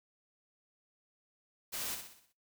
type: noise with echo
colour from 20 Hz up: white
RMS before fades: -39 dBFS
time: 1.72-1.96 s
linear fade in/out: 20 ms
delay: 62 ms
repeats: 6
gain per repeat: -6 dB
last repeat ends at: 2.332 s
effects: noise-tail reverb RT60 0.2 s tail -18 dB re dry